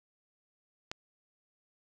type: click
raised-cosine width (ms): 0.2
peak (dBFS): -19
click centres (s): 0.915
effects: none